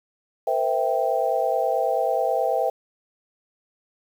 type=chord; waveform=sine; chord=C dominant seventh; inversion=third; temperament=equal with one note detuned; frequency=466.2 / 515.5 / 659.3 / 784 Hz; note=Bb4 / C5 / E5 / G5; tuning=0 / -26 / 0 / 0 cents; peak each=-28 / -25 / -24 / -25 dBFS; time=0.47-2.7 s; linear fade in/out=5 ms; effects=8-bit